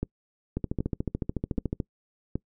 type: two click trains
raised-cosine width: 3 ms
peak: -15 / -15 dBFS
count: 4 / 18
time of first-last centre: 0.03-2.356 / 0.57-1.802 s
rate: 1.29 / 13.8 Hz
effects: noise-tail reverb RT60 0.1 s tail -24 dB re dry